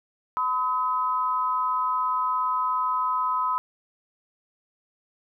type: tone pair together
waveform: sine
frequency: 1010.4 / 1273 Hz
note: B5 / D#6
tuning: +39 / +39 cents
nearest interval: major third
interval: 400 cents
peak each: -24 / -26 dBFS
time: 0.37-3.58 s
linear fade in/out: 0 ms
effects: none